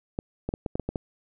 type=clicks; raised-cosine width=2 ms; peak=-15 dBFS; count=8; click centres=0.189 / 0.49 / 0.539 / 0.662 / 0.755 / 0.797 / 0.89 / 0.958 s; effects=none